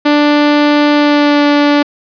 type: tone with pitch glide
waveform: sawtooth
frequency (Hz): 294.2 to 290.7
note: D4 to D4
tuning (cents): +3 to -18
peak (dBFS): -3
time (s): 0.05-1.83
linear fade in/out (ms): 10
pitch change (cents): -21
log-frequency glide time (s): 0.92-1.44
effects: resampled to 11025 Hz + 7-bit